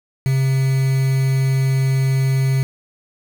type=tone with quantisation; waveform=triangle; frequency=133.6 Hz; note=C3; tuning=36 cents sharp; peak=-12 dBFS; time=0.26-2.63 s; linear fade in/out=0 ms; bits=5; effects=none